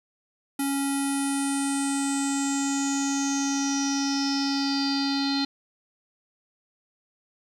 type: tone with low-pass filter sweep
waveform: square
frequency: 277.2 Hz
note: C#4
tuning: in tune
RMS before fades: -26 dBFS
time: 0.59-5.45 s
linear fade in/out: 5 ms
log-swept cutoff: 11000 to 4200 Hz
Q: 9.8
effects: 10-bit